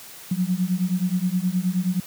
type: beating tone pair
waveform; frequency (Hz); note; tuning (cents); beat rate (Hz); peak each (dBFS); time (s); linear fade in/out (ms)
sine; 177.6 / 187.1; F3 / F#3; +29 / +20; 9.5; -23 / -23; 0.31-2; 5
effects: white hiss -42 dBFS RMS until 2.06 s + high-pass 80 Hz 12 dB/octave